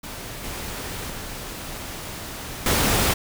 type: noise with level steps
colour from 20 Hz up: pink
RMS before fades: -35 / -32 / -34 / -20 dBFS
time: 0.03-3.14 s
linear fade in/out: 10 ms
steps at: 0.44 / 1.1 / 2.66 s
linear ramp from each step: 2 ms
effects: none